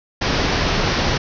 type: low-pass noise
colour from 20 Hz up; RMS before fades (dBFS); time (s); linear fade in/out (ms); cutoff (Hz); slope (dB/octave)
pink; -19; 0.21-1.18; 10; 5900; 96
effects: none